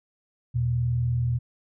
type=tone pair together; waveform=sine; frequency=81 / 121.36 Hz; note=E2 / B2; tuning=-30 / -30 cents; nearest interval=perfect fifth; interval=700 cents; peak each=-31 / -22 dBFS; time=0.54-1.39 s; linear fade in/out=20 ms; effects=none